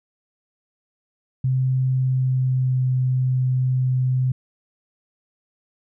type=tone with pitch glide; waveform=sine; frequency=130 to 128.43 Hz; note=C3 to C3; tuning=-11 to -32 cents; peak=-17 dBFS; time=1.44-4.32 s; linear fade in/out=5 ms; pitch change=-21 cents; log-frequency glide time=1.93-2.94 s; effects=none